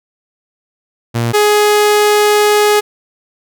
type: tone pair in turn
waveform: sawtooth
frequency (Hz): 117.3 / 418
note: A#2 / G#4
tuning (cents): +11 / +11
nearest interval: octave + minor seventh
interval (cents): 2200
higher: second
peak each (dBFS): -9 / -4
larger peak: second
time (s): 1.14-1.33 / 1.33-2.81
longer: second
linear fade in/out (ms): 20
effects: none